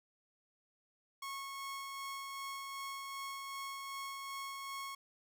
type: tone with tremolo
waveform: sawtooth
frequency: 1096 Hz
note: C#6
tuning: 20 cents flat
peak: -37 dBFS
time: 1.22-4.95 s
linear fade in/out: 5 ms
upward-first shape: sine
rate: 2.6 Hz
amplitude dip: 25%
effects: none